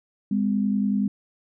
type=tone pair together; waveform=sine; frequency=203.6 / 254.2 Hz; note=G#3 / C4; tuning=-34 / -50 cents; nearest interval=major third; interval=384 cents; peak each=-21 / -26 dBFS; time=0.31-1.08 s; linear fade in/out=5 ms; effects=none